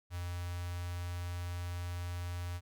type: tone with notch filter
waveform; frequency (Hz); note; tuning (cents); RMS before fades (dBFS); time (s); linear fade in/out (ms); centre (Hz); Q
square; 88; F2; +14; -39; 0.1-2.61; 50; 330; 0.51
effects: none